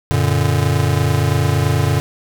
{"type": "chord", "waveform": "square", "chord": "Gb augmented", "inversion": "none", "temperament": "just", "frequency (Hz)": [92.5, 115.62, 144.53], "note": ["Gb2", "Bb2", "D3"], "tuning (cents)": [0, -14, -27], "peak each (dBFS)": [-19, -19, -18], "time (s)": [0.11, 2], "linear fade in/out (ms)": 0, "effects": []}